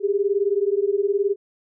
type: beating tone pair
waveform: sine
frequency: 392.2 / 411.2 Hz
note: G4 / G#4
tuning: +1 / -17 cents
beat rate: 19 Hz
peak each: -21 dBFS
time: 0-1.36 s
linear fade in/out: 50 ms
effects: none